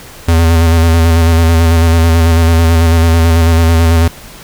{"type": "tone with vibrato", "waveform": "square", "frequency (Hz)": 82.7, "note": "E2", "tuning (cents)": 6, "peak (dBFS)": -6, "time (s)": [0.28, 4.08], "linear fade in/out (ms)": 5, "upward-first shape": "square", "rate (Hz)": 9.1, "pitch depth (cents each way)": 28, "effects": ["pink hiss -33 dBFS RMS until 4.43 s"]}